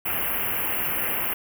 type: band-stop noise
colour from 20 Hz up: white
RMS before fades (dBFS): -26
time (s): 0.05-1.34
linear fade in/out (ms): 10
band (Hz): 3000 to 11000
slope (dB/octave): 96
effects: none